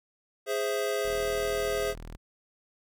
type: chord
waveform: square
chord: Ab augmented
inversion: none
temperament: equal with one note detuned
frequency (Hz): 414.1 / 523.3 / 659.3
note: Ab4 / C5 / E5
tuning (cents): -5 / 0 / 0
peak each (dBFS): -31 / -33 / -34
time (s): 0.46-1.95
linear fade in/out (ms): 50
type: tone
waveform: sawtooth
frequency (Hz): 40.09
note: E1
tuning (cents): -47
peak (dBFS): -36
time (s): 1.04-2.17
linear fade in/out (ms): 20
effects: none